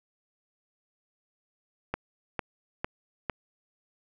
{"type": "click train", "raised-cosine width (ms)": 0.5, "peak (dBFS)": -14, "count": 4, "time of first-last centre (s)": [1.94, 3.297], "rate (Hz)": 2.21, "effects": []}